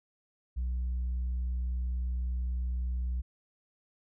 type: tone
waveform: sine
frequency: 61.8 Hz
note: B1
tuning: 2 cents sharp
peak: -27 dBFS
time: 0.56-3.22 s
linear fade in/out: 20 ms
effects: tanh soft clip ceiling -28 dBFS